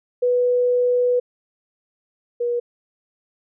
sine tone pair in turn, 492.7 / 479.8 Hz, B4 / A#4, -4 / +50 cents, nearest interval unison, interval 46 cents, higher first, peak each -15 / -19 dBFS, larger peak first, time 0.22-1.2 / 2.4-2.6 s, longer first, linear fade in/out 10 ms, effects none

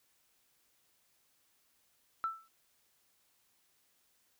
sine tone with exponential decay, 1327 Hz, E6, 11 cents sharp, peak -28 dBFS, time 2.24-2.48 s, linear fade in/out 0 ms, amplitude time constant 52 ms, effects tanh soft clip ceiling -24 dBFS + white hiss -73 dBFS RMS until 4.39 s

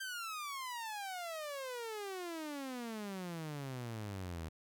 sawtooth exponential sweep, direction down, 1588 to 77.78 Hz, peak -37 dBFS, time 0-4.49 s, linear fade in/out 10 ms, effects none

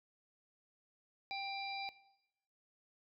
harmonic tone with a mistuned harmonic, 788 Hz, G5, 9 cents sharp, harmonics 1 / 3 / 5 / 6, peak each -42 / -43 / -47 / -49 dBFS, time 1.31-1.89 s, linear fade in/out 0 ms, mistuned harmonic 6, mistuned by +36 cents, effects noise-tail reverb RT60 0.9 s tail -19 dB re dry

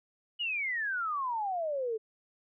sine exponential sweep, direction down, 2960 to 427.1 Hz, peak -30 dBFS, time 0.39-1.98 s, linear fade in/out 20 ms, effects none

